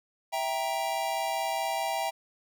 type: chord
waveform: square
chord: E diminished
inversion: none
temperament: equal with one note detuned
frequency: 659.3 / 784 / 940.4 Hz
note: E5 / G5 / Bb5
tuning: 0 / 0 / +15 cents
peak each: -34 / -32 / -35 dBFS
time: 0.32-2.11 s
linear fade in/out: 20 ms
effects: none